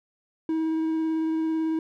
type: tone with vibrato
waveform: triangle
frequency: 320 Hz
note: D#4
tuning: 49 cents sharp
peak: -21 dBFS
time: 0.49-1.79 s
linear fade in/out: 2 ms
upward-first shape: sine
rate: 18 Hz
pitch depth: 11 cents each way
effects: none